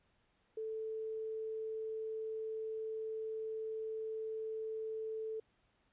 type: tone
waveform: sine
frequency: 440 Hz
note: A4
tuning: in tune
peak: -38 dBFS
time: 0.57-5.4 s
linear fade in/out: 5 ms
effects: pink hiss -75 dBFS RMS until 5.92 s + resampled to 8000 Hz